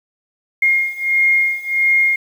sine beating tone pair, 2134 / 2135.5 Hz, C7 / C7, +34 / +35 cents, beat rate 1.5 Hz, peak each -17 / -15 dBFS, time 0.62-2.16 s, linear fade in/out 5 ms, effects 7-bit

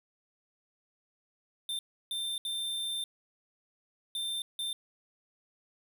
square tone bursts at uneven times, 3584 Hz, A7, 31 cents sharp, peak -33 dBFS, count 5, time 1.69-1.79 / 2.11-2.38 / 2.45-3.04 / 4.15-4.42 / 4.59-4.73 s, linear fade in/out 2 ms, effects none

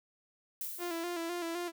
violet noise with exponential decay, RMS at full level -37 dBFS, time 0.61-1.49 s, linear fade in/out 1 ms, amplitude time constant 190 ms
sawtooth tone with vibrato, 341.4 Hz, F4, 39 cents flat, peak -31 dBFS, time 0.78-1.72 s, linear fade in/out 50 ms, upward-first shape square, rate 3.9 Hz, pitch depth 45 cents each way
effects none

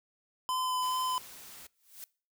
square tone with vibrato, 1017 Hz, C6, 50 cents flat, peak -30 dBFS, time 0.49-1.18 s, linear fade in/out 0 ms, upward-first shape sine, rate 2.4 Hz, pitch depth 11 cents each way
white noise, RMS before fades -49 dBFS, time 0.82-1.67 s, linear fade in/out 5 ms
blue noise with exponential growth, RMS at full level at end -42 dBFS, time 1.72-2.04 s, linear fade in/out 0 ms, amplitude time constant 69 ms
effects noise-tail reverb RT60 0.4 s tail -23 dB re dry

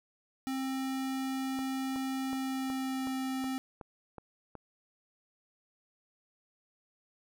square tone with pitch glide, 265 to 262.7 Hz, C4 to C4, +22 to +7 cents, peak -33 dBFS, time 0.47-3.58 s, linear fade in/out 0 ms, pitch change -15 cents, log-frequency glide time 2.33-3.14 s
click train, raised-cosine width 1 ms, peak -30 dBFS, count 9, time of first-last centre 1.59-4.553 s, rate 2.7 Hz
effects none

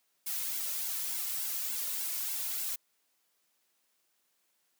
blue noise with flanger, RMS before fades -35 dBFS, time 0.26-2.76 s, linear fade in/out 10 ms, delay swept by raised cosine 1.6 to 2.6 ms, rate 3.4 Hz, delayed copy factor -0.8, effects white hiss -75 dBFS RMS until 4.79 s + high-pass 200 Hz 12 dB/octave

